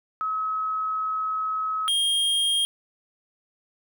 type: tone pair in turn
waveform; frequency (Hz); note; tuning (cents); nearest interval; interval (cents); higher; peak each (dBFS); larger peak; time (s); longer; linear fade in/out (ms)
sine / square; 1282 / 3230; E6 / G#7; -49 / -49; octave + major third; 1600; second; -24 / -21; second; 0.21-1.88 / 1.88-2.65; first; 0
effects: none